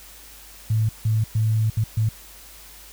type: tone bursts at uneven times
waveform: sine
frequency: 110 Hz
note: A2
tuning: in tune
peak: -17 dBFS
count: 5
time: 0.7-0.89 / 1.05-1.24 / 1.35-1.7 / 1.77-1.84 / 1.97-2.09 s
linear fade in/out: 5 ms
effects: added 50 Hz sine -49 dBFS peak until 2.92 s + white hiss -45 dBFS RMS until 2.92 s

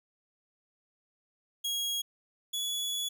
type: tone pair in turn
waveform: sawtooth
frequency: 3300 / 3399 Hz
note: G#7 / G#7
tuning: -12 / +39 cents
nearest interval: minor second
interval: 51 cents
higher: second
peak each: -27 / -28 dBFS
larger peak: first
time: 1.64-2.02 / 2.53-3.09 s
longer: second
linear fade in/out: 10 ms
effects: none

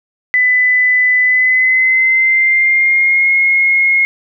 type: tone with pitch glide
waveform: sine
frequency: 2000 to 2156 Hz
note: B6 to C#7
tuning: +21 to -49 cents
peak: -8 dBFS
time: 0.34-4.05 s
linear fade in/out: 0 ms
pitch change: +130 cents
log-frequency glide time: 1.23-3.31 s
effects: none

